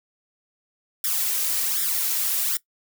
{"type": "noise with flanger", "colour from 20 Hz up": "blue", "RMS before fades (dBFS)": -24, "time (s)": [1.04, 2.57], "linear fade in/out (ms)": 2, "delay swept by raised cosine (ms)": [0.55, 3.25], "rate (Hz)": 1.3, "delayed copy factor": 0.95, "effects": ["noise-tail reverb RT60 0.1 s tail -19 dB re dry"]}